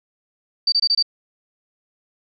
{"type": "tone bursts", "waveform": "sine", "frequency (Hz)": 4629, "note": "D8", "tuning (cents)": -26, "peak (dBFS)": -14, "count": 5, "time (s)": [0.67, 1.026], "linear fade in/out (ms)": 5, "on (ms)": 52, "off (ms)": 24, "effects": []}